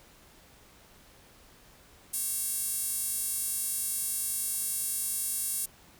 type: tone with high-pass filter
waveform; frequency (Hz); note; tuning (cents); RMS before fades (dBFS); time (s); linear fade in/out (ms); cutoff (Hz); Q
sawtooth; 550; C#5; -14; -32; 2.13-5.66; 10; 9700; 1.9
effects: pink hiss -57 dBFS RMS until 5.99 s